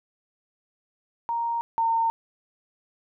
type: tone pair in turn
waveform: sine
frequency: 932.3 / 912.1 Hz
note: A#5 / A#5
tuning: 0 / -38 cents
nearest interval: unison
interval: 38 cents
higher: first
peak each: -24 / -20 dBFS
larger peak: second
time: 1.29-1.61 / 1.78-2.1 s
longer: neither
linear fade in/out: 0 ms
effects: none